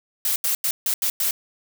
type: noise bursts at uneven times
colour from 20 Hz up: blue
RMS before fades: -22 dBFS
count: 6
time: 0.25-0.36 / 0.44-0.55 / 0.64-0.71 / 0.86-0.94 / 1.02-1.1 / 1.2-1.31 s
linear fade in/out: 2 ms
effects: none